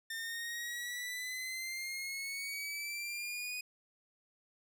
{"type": "exponential sweep", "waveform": "sawtooth", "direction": "up", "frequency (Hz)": [1804, 2489], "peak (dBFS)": -35, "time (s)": [0.1, 3.61], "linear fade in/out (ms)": 5, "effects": []}